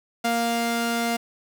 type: tone pair together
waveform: sawtooth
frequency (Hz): 233.6 / 700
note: A#3 / F5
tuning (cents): +4 / +4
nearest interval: octave + perfect fifth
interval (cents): 1900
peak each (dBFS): -21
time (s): 0.24-1.17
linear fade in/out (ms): 10
effects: none